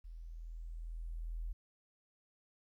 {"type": "tone with level ramp", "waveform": "sine", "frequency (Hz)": 41.2, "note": "E1", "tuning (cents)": 0, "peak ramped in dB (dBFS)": [-46, -37], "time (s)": [0.04, 1.53], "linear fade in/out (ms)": 10, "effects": ["13-bit"]}